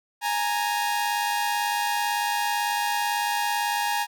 sawtooth tone pair together, 830.6 / 928.6 Hz, G#5 / A#5, 0 / -7 cents, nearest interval major second, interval 193 cents, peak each -22 / -23 dBFS, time 0.21-4.07 s, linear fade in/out 50 ms, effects none

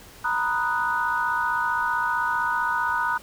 sine chord, B major seventh, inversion third, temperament equal, 932.3 / 987.8 / 1244.5 / 1480 Hz, A#5 / B5 / D#6 / F#6, 0 / 0 / 0 / 0 cents, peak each -27 / -28 / -28 / -25 dBFS, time 0.24-3.18 s, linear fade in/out 10 ms, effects tanh soft clip ceiling -11 dBFS + pink hiss -47 dBFS RMS until 3.22 s

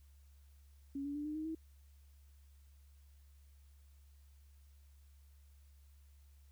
sine tone with pitch steps, 277.8 / 285.9 / 294.3 / 302.9 / 311.8 / 321 Hz, C#4 / D4 / D4 / D#4 / D#4 / E4, +4 / -46 / +4 / -46 / +4 / -46 cents, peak -38 dBFS, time 0.95-1.55 s, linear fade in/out 5 ms, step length 100 ms, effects added 70 Hz sine -59 dBFS peak until 6.51 s + white hiss -75 dBFS RMS until 6.51 s

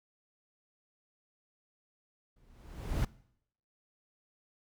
brown noise with exponential growth, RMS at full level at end -28 dBFS, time 2.36-3.05 s, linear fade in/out 5 ms, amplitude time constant 150 ms, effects noise-tail reverb RT60 0.7 s tail -21 dB re dry

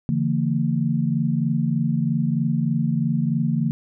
sine tone cluster, 143.7 / 166.9 / 227.9 Hz, D3 / E3 / A#3, -37 / +22 / -39 cents, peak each -23 dBFS, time 0.09-3.71 s, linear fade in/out 0 ms, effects none

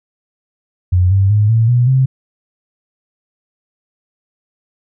sine tone with pitch steps, 90.4 / 97.45 / 105.05 / 113.24 / 122.07 / 131.59 Hz, F#2 / G2 / G#2 / A#2 / B2 / C3, -40 / -10 / +20 / -50 / -20 / +10 cents, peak -8 dBFS, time 0.92-2.06 s, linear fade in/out 10 ms, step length 190 ms, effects none

